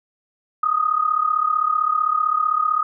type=tone with amplitude modulation; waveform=sine; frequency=1244.5 Hz; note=D#6; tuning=in tune; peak=-13 dBFS; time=0.63-2.83 s; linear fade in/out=5 ms; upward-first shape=sine; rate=35.6 Hz; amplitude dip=80%; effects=none